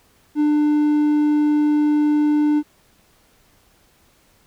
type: tone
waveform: triangle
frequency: 298.2 Hz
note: D4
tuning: 27 cents sharp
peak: -12 dBFS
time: 0.35-2.63 s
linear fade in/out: 50 ms
effects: pink hiss -57 dBFS RMS until 4.46 s